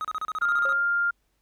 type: tone bursts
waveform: triangle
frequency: 1264 Hz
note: D#6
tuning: 27 cents sharp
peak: -25 dBFS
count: 11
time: 0.01-0.726 s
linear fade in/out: 0 ms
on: 36 ms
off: 32 ms
type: tone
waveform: sine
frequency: 1400 Hz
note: F6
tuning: 4 cents sharp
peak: -21 dBFS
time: 0.41-1.11 s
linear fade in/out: 10 ms
type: tone with exponential decay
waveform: triangle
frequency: 544 Hz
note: C#5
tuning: 33 cents flat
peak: -28 dBFS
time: 0.65-0.95 s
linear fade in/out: 2 ms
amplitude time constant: 64 ms
effects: added 50 Hz sine -70 dBFS peak until 1.41 s + pink hiss -73 dBFS RMS until 1.41 s